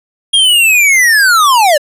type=linear sweep; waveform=square; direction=down; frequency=3277 to 558 Hz; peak=-6 dBFS; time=0.33-1.78 s; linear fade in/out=10 ms; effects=resampled to 32000 Hz